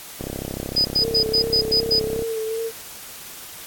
click train, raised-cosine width 2 ms, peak -15 dBFS, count 68, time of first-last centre 0.21-2.222 s, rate 33.3 Hz
sine tone bursts, 4978 Hz, D#8, in tune, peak -15 dBFS, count 7, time 0.76-1.997 s, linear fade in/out 10 ms, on 91 ms, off 100 ms
sine tone with vibrato, 447.6 Hz, A4, 30 cents sharp, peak -23 dBFS, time 0.99-2.72 s, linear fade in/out 50 ms, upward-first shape sine, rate 2.6 Hz, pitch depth 32 cents each way
effects white hiss -38 dBFS RMS until 3.66 s + AAC 64 kbps

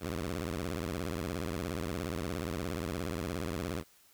10% pulse tone with vibrato, 85 Hz, F2, 46 cents flat, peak -26 dBFS, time 0-3.84 s, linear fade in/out 50 ms, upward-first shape sine, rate 17 Hz, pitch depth 270 cents each way, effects white hiss -63 dBFS RMS until 4.13 s

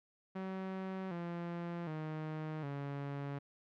sawtooth tone with pitch steps, 189.5 / 171.78 / 155.71 / 141.15 Hz, F#3 / F3 / D#3 / C#3, +42 / -28 / +2 / +32 cents, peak -35 dBFS, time 0.35-3.39 s, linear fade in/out 10 ms, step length 760 ms, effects low-pass 2000 Hz 12 dB/octave

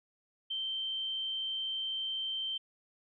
sine tone, 3122 Hz, G7, 8 cents flat, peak -33 dBFS, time 0.5-2.58 s, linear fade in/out 10 ms, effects none

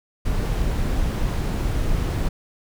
brown noise, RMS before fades -22 dBFS, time 0.25-2.29 s, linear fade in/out 10 ms, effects none

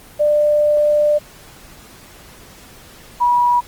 sine tone pair in turn, 595 / 969.7 Hz, D5 / B5, +22 / -32 cents, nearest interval minor sixth, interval 846 cents, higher second, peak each -11 dBFS, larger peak neither, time 0.19-1.19 / 3.2-3.61 s, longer first, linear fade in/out 20 ms, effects pink hiss -42 dBFS RMS until 3.67 s + Opus 24 kbps

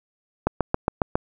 click train, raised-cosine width 1 ms, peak -5 dBFS, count 6, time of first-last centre 0.47-1.155 s, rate 7.3 Hz, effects none

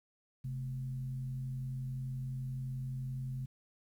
sine tone with frequency modulation, 130.9 Hz, C3, 1 cent sharp, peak -36 dBFS, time 0.44-3.46 s, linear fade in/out 10 ms, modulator 88.4 Hz, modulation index 0.35, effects 11-bit

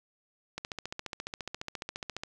click train, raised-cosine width 0.2 ms, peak -19 dBFS, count 25, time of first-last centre 0.58-2.235 s, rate 14.5 Hz, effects none

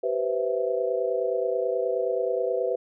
sine chord, C major seventh, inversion second, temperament equal with one note detuned, 386.2 / 493.9 / 523.3 / 659.3 Hz, G4 / B4 / C5 / E5, -26 / 0 / 0 / 0 cents, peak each -30 / -26 / -30 / -31 dBFS, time 0.03-2.76 s, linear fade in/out 10 ms, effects none

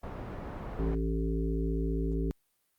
pink low-pass noise, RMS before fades -40 dBFS, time 0.03-0.95 s, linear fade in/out 5 ms, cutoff 1100 Hz, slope 12 dB/octave
harmonic tone, 55 Hz, A1, in tune, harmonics 1 / 3 / 5 / 7 / 8, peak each -30 / -35 / -36 / -37 / -41 dBFS, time 0.79-2.31 s, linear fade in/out 0 ms
effects white hiss -75 dBFS RMS until 2.78 s + Opus 48 kbps

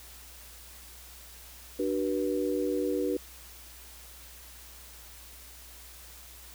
sine tone cluster, 296.8 / 376.9 / 484.5 Hz, D4 / F#4 / B4, +18 / +32 / -33 cents, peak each -31 dBFS, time 1.79-3.17 s, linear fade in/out 5 ms, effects added 60 Hz sine -52 dBFS peak until 6.54 s + white hiss -50 dBFS RMS until 6.54 s

